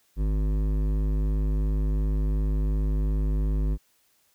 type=tone with hard clipping; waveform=sine; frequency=51.4 Hz; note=G#1; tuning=17 cents flat; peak=-24 dBFS; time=0.16-3.78 s; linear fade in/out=50 ms; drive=13 dB; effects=white hiss -66 dBFS RMS until 4.34 s